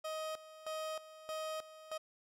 30% pulse tone with tremolo, 628 Hz, D#5, 16 cents sharp, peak -36 dBFS, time 0.04-1.98 s, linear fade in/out 10 ms, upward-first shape square, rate 1.6 Hz, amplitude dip 80%, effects low-pass 11000 Hz 12 dB/octave

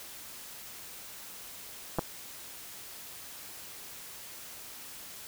clicks, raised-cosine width 1 ms, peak -15 dBFS, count 2, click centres 1.986 / 1.992 s, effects white hiss -46 dBFS RMS until 5.27 s

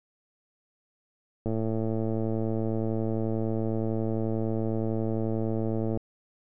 click train, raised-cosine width 2 ms, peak -17 dBFS, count 502, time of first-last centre 1.46-5.974 s, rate 111 Hz, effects none

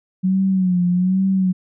sine tone with vibrato, 184.4 Hz, F#3, 6 cents flat, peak -14 dBFS, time 0.23-1.53 s, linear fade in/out 20 ms, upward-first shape sine, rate 1.2 Hz, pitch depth 72 cents each way, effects none

